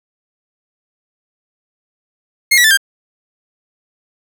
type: tone with pitch steps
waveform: sawtooth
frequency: 2141 / 1940.8 / 1759.2 / 1594.7 Hz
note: C7 / B6 / A6 / G6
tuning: +39 / -31 / -1 / +29 cents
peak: -4 dBFS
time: 2.51-2.774 s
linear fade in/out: 10 ms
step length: 66 ms
effects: none